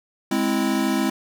square chord, Ab augmented, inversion none, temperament equal, 207.7 / 261.6 / 329.6 Hz, Ab3 / C4 / E4, 0 / 0 / 0 cents, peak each -25 / -24 / -25 dBFS, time 0.31-1.1 s, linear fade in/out 5 ms, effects none

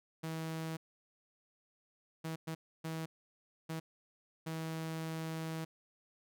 sawtooth tone bursts at uneven times, 161.1 Hz, E3, 39 cents flat, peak -34 dBFS, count 6, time 0.23-0.77 / 2.24-2.36 / 2.47-2.55 / 2.84-3.06 / 3.69-3.8 / 4.46-5.65 s, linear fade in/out 10 ms, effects none

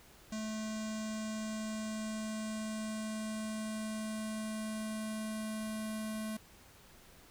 square tone with low-pass filter sweep, 217.2 Hz, A3, 22 cents flat, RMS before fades -39 dBFS, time 0.32-6.37 s, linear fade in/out 5 ms, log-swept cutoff 7100 to 11000 Hz, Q 3, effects pink hiss -59 dBFS RMS until 7.3 s

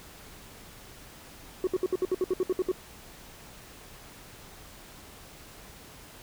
sine tone bursts, 369.6 Hz, F#4, 2 cents flat, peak -20 dBFS, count 12, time 1.64-2.716 s, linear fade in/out 2 ms, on 31 ms, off 64 ms, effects tanh soft clip ceiling -22 dBFS + pink hiss -49 dBFS RMS until 6.22 s

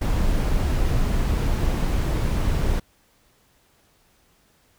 brown noise, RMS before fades -21 dBFS, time 0.01-2.8 s, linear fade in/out 10 ms, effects pink hiss -61 dBFS RMS until 4.78 s

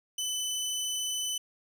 20% pulse tone, 3009 Hz, F#7, 28 cents sharp, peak -25 dBFS, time 0.18-1.38 s, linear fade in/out 5 ms, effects none

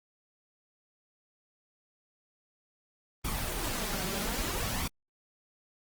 pink noise with flanger, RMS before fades -33 dBFS, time 3.24-4.88 s, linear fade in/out 10 ms, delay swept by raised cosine 0.86 to 5.26 ms, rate 0.61 Hz, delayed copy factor +0.55, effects Opus 24 kbps

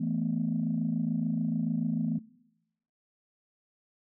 sine chord, E suspended fourth, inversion none, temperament equal, 164.81 / 220 / 246.9 Hz, E3 / A3 / B3, 0 / 0 / 0 cents, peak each -31 dBFS, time 0-2.19 s, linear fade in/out 10 ms, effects noise-tail reverb RT60 0.9 s tail -22 dB re dry + tanh soft clip ceiling -19 dBFS

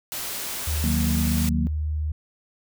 white noise, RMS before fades -31 dBFS, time 0.12-1.49 s, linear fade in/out 0 ms
sine tone, 76.4 Hz, D#2, 31 cents flat, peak -23 dBFS, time 0.67-2.12 s, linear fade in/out 5 ms
sine chord, D# minor, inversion none, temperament equal, 155.56 / 185 / 233.1 Hz, D#3 / F#3 / A#3, 0 / 0 / 0 cents, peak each -28 / -27 / -25 dBFS, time 0.84-1.67 s, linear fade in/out 0 ms
effects none

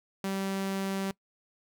sawtooth tone, 194 Hz, G3, 18 cents flat, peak -26 dBFS, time 0.24-1.11 s, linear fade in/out 2 ms, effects noise-tail reverb RT60 0.1 s tail -22 dB re dry

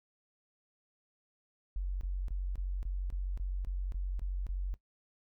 sine tone bursts, 46.25 Hz, F#1, in tune, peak -32 dBFS, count 11, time 1.76-4.74 s, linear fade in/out 0 ms, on 250 ms, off 23 ms, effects noise-tail reverb RT60 0.1 s tail -17 dB re dry

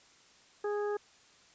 harmonic tone, 413.7 Hz, G#4, 7 cents flat, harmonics 1 / 2 / 3 / 4, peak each -31 / -41 / -44 / -46 dBFS, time 0.64-0.97 s, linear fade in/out 5 ms, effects white hiss -61 dBFS RMS until 1.54 s + resampled to 16000 Hz

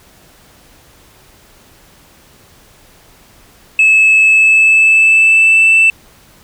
sine tone with pitch glide, 2602 to 2654 Hz, E7 to E7, -23 to +11 cents, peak -3 dBFS, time 3.79-5.9 s, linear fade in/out 2 ms, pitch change +34 cents, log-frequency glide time 4.26-5.74 s, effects tanh soft clip ceiling -3 dBFS + pink hiss -45 dBFS RMS until 6.43 s

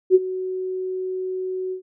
sine tone with ADSR envelope, 372.4 Hz, F#4, 11 cents sharp, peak -7 dBFS, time 0.1-1.82 s, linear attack 49 ms, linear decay 34 ms, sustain -17 dB, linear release 100 ms, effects none

